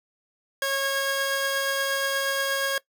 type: tone pair together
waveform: sawtooth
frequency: 547.8 / 1635 Hz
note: C#5 / G#6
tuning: -21 / -28 cents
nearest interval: octave + perfect fifth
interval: 1893 cents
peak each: -23 dBFS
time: 0.62-2.78 s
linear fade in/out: 2 ms
effects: noise-tail reverb RT60 0.1 s tail -19 dB re dry